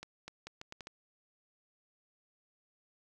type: accelerating click train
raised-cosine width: 0.2 ms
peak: -27 dBFS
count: 7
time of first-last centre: 0.03-0.871 s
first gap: 250 ms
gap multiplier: 0.76
effects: none

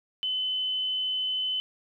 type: tone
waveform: sine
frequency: 3031 Hz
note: F#7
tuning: 41 cents sharp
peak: -26 dBFS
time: 0.23-1.6 s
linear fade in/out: 0 ms
effects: 11-bit

